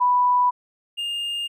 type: tone pair in turn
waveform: sine / triangle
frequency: 987.8 / 2821 Hz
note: B5 / F7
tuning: 0 / +17 cents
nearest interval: octave + tritone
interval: 1817 cents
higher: second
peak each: -15 / -23 dBFS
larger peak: first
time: 0-0.51 / 0.97-1.48 s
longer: neither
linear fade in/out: 20 ms
effects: none